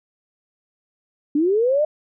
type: linear sweep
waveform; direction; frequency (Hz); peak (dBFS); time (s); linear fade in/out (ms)
sine; up; 280 to 622.3; -15; 1.35-1.85; 5
effects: none